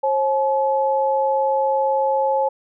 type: tone pair together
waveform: sine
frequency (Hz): 538 / 856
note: C5 / A5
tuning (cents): +48 / -48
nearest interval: minor sixth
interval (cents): 804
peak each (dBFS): -19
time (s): 0.03-2.49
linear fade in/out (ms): 10
effects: none